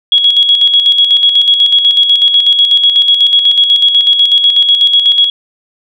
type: tone with tremolo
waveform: sine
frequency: 3330 Hz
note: G#7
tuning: 4 cents sharp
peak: -3 dBFS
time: 0.12-5.3 s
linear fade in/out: 2 ms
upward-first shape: square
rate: 8.1 Hz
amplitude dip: 50%
effects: none